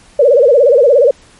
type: tone with vibrato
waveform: sine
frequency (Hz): 523.3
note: C5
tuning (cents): 0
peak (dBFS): -4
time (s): 0.19-1.11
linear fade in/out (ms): 5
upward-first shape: sine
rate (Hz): 17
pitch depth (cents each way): 210
effects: pink hiss -44 dBFS RMS until 1.39 s + MP3 48 kbps